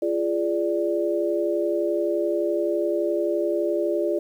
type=chord; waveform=sine; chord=D diminished; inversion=first; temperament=equal with one note detuned; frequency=343.6 / 415.3 / 587.3 Hz; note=F4 / Ab4 / D5; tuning=-28 / 0 / 0 cents; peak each=-24 / -27 / -25 dBFS; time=0.02-4.19 s; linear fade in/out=5 ms; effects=9-bit